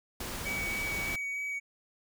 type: noise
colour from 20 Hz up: pink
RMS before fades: -38 dBFS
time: 0.2-1.16 s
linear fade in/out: 5 ms
type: tone with vibrato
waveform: triangle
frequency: 2263 Hz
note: C#7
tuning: 35 cents sharp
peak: -31 dBFS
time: 0.45-1.6 s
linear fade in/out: 20 ms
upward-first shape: sine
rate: 3.3 Hz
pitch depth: 10 cents each way
effects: none